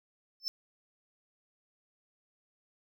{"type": "tone with exponential growth", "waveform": "triangle", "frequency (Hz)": 5290, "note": "E8", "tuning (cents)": 5, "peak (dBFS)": -25, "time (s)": [0.4, 0.48], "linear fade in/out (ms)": 0, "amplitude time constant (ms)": 16, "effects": []}